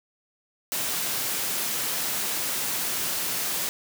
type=high-pass noise; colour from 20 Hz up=white; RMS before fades=-28 dBFS; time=0.72-3.69 s; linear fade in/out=0 ms; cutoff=100 Hz; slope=24 dB/octave; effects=none